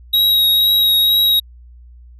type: tone with vibrato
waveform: square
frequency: 3812 Hz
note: A#7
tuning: 38 cents sharp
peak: -11 dBFS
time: 0.13-1.4 s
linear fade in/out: 10 ms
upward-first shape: triangle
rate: 2.1 Hz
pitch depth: 17 cents each way
effects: added 60 Hz sine -38 dBFS peak until 2.19 s